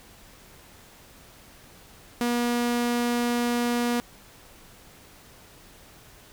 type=tone; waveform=sawtooth; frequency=240 Hz; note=B3; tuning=49 cents flat; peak=-19 dBFS; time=2.21-4 s; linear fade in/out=0 ms; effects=pink hiss -51 dBFS RMS until 6.32 s